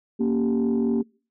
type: chord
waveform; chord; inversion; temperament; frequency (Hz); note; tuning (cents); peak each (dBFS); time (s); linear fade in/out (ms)
sine; G diminished; first; equal; 233.1 / 277.2 / 392; Bb3 / Db4 / G4; 0 / 0 / 0; -20 / -26 / -25; 0.19-1.03; 20
effects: noise-tail reverb RT60 0.4 s tail -26 dB re dry + tanh soft clip ceiling -15 dBFS